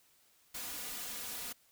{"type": "noise with comb filter", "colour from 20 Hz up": "white", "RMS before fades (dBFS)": -42, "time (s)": [0.54, 1.53], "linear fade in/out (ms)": 10, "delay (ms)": 4.1, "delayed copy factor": 0.75, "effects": ["white hiss -68 dBFS RMS until 1.71 s"]}